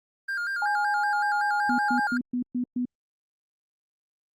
triangle tone with vibrato, 1500 Hz, F#6, 23 cents sharp, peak -25 dBFS, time 0.28-2.18 s, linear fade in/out 10 ms, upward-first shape square, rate 5.3 Hz, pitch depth 100 cents each way
sine tone, 830.6 Hz, G#5, in tune, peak -24 dBFS, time 0.62-2.07 s, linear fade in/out 2 ms
sine tone bursts, 246.9 Hz, B3, in tune, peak -24 dBFS, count 6, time 1.69-2.854 s, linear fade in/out 5 ms, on 94 ms, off 120 ms
effects Opus 32 kbps

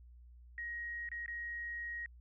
sine tone with dropouts, 1886 Hz, A#6, 20 cents sharp, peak -39 dBFS, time 0.58-2.06 s, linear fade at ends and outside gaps 1 ms, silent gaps 1.089-1.116 / 1.261-1.28 s, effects added 60 Hz sine -54 dBFS peak until 2.2 s

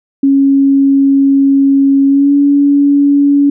sine tone with pitch glide, 275.1 to 283.8 Hz, C#4 to C#4, -13 to +41 cents, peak -5 dBFS, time 0.23-3.5 s, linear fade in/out 5 ms, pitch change +54 cents, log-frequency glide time 2.07-2.33 s, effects none

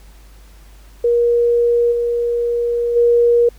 sine tone with level steps, 474.7 Hz, A#4, 31 cents sharp, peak -11 / -15 / -9 dBFS, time 1.04-3.49 s, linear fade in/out 5 ms, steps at 1.91 / 2.95 s, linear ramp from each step 20 ms, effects added 50 Hz sine -40 dBFS peak until 3.58 s + pink hiss -50 dBFS RMS until 3.58 s

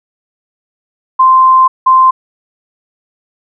sine tone bursts at uneven times, 1042 Hz, C6, 7 cents flat, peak -3 dBFS, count 2, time 1.19-1.68 / 1.86-2.11 s, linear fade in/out 10 ms, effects none

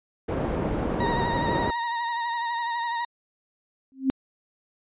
white low-pass noise, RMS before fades -27 dBFS, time 0.28-1.71 s, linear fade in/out 10 ms, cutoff 480 Hz, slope 12 dB/octave
35% pulse tone with vibrato, 940 Hz, A#5, 14 cents sharp, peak -24 dBFS, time 1-3.05 s, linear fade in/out 5 ms, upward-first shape triangle, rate 12 Hz, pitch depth 43 cents each way
sine tone with exponential growth, 265.9 Hz, C4, 28 cents sharp, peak -15 dBFS, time 3.92-4.1 s, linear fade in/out 0 ms, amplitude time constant 37 ms
effects resampled to 8000 Hz

